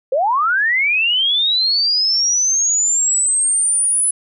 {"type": "linear sweep", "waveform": "sine", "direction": "up", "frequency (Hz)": [493.9, 10120], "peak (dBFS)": -13, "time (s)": [0.12, 4.11], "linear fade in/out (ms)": 5, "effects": []}